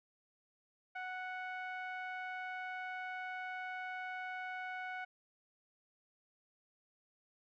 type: tone with low-pass filter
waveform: sawtooth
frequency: 740 Hz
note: F#5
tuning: in tune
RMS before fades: -43 dBFS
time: 0.95-5.05 s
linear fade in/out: 10 ms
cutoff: 1900 Hz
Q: 4.4
effects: none